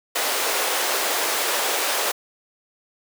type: high-pass noise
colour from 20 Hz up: pink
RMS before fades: -23 dBFS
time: 0.15-2.12 s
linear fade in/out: 10 ms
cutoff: 430 Hz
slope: 24 dB/octave
effects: none